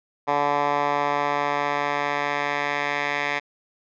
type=tone with band-pass filter sweep; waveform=10% pulse; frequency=144.6 Hz; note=D3; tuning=27 cents flat; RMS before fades=-24 dBFS; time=0.27-3.4 s; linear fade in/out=20 ms; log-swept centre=990 to 1900 Hz; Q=1.8; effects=resampled to 16000 Hz